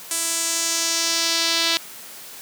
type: tone with band-pass filter sweep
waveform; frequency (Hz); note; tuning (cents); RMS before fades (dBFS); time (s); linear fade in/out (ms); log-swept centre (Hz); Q
sawtooth; 331.7; E4; +11; -22; 0.11-1.77; 0; 8800 to 4000; 2
effects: white hiss -39 dBFS RMS until 2.41 s + high-pass 150 Hz 12 dB/octave